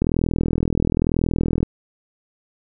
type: click train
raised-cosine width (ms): 3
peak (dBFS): -6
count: 67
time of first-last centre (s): 0.02-1.63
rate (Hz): 41
effects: none